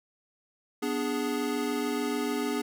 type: chord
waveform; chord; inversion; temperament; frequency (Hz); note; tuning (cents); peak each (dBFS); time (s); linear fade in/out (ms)
square; G# diminished; first; equal; 246.9 / 293.7 / 415.3; B3 / D4 / G#4; 0 / 0 / 0; -33; 0.82-2.62; 10
effects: none